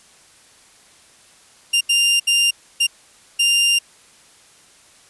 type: tone bursts at uneven times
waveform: sawtooth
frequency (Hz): 2794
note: F7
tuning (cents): 0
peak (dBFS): -10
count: 5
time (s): 1.73-1.81 / 1.89-2.2 / 2.27-2.51 / 2.8-2.87 / 3.39-3.79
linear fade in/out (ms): 10
effects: white hiss -50 dBFS RMS until 5.09 s + resampled to 24000 Hz